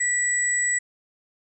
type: tone pair together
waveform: sine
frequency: 1955 / 7845 Hz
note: B6 / B8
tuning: -18 / -13 cents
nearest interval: 2 octaves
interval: 2405 cents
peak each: -23 dBFS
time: 0-0.79 s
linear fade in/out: 10 ms
effects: none